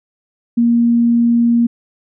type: tone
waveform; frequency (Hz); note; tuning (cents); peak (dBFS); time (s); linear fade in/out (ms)
sine; 235.3; A#3; +16; -9; 0.57-1.67; 10
effects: none